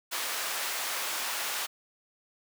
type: high-pass noise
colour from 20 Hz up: pink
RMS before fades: -33 dBFS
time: 0.11-1.67 s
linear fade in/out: 20 ms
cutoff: 930 Hz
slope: 12 dB/octave
effects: none